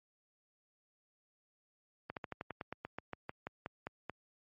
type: slowing click train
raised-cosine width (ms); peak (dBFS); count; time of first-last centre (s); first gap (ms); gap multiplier
0.5; -25; 16; 2.1-4.097; 68; 1.09
effects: high-pass 80 Hz 12 dB/octave + MP3 32 kbps